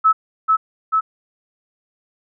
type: tone with echo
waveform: sine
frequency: 1300 Hz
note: E6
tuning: 24 cents flat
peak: -9 dBFS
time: 0.04-0.13 s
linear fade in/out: 20 ms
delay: 440 ms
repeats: 2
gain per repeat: -2 dB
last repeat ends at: 1.01 s
effects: none